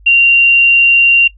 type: tone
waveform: sine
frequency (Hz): 2766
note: F7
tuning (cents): -17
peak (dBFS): -4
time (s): 0.06-1.28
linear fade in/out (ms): 10
effects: noise-tail reverb RT60 0.1 s tail -20 dB re dry + added 50 Hz sine -38 dBFS peak until 1.37 s